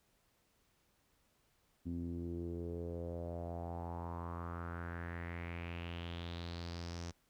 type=tone with low-pass filter sweep; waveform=sawtooth; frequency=85.5 Hz; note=F2; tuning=36 cents flat; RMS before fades=-43 dBFS; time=1.85-7.12 s; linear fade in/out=20 ms; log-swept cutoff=250 to 6000 Hz; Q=4.4; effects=pink hiss -75 dBFS RMS until 7.29 s